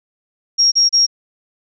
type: tone bursts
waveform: sine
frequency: 5588 Hz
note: F8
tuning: in tune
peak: -9 dBFS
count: 3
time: 0.58-1.066 s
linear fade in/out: 20 ms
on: 140 ms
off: 33 ms
effects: none